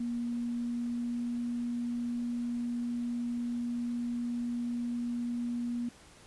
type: tone with pitch glide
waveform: sine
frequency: 238 to 239.5 Hz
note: A#3 to A#3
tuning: +36 to +47 cents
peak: -31 dBFS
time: 0-5.89 s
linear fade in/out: 5 ms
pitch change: +11 cents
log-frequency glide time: 0.24-1.32 s
effects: pink hiss -56 dBFS RMS until 6.26 s + resampled to 24000 Hz